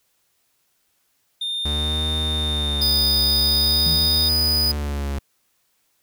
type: tone with pitch glide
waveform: triangle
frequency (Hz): 3627 to 3673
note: A#7 to A#7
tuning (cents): -48 to -26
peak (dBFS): -22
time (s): 1.41-4.29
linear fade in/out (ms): 5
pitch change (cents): +22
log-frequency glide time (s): 2.83-3.78
type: tone with vibrato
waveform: 45% pulse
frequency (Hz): 73.42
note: D2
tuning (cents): 0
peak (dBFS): -23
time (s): 1.65-5.19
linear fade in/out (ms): 5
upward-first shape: sine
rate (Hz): 0.48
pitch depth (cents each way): 100
type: tone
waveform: 45% pulse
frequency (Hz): 4966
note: D#8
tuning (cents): -4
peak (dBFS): -17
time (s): 2.81-4.72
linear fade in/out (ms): 10
type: tone with exponential decay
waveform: sine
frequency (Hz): 161.9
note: E3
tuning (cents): -31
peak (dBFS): -22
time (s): 3.86-4.42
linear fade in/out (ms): 5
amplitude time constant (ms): 120
effects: white hiss -67 dBFS RMS until 6.02 s